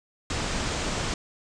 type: low-pass noise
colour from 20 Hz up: pink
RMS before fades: -29 dBFS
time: 0.3-1.14 s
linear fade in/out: 2 ms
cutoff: 8300 Hz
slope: 48 dB/octave
effects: resampled to 22050 Hz